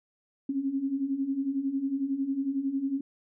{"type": "beating tone pair", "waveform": "sine", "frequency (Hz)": [264.9, 275.9], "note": ["C4", "C#4"], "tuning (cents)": [22, -8], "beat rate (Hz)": 11, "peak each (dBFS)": [-33, -28], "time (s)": [0.49, 3.01], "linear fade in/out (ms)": 5, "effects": []}